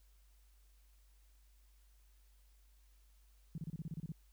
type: tone bursts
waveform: sine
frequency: 160 Hz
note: D#3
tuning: 49 cents sharp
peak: -39 dBFS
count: 10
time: 3.55-4.12 s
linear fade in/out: 2 ms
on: 30 ms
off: 30 ms
effects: added 50 Hz sine -63 dBFS peak until 4.32 s + white hiss -75 dBFS RMS until 4.32 s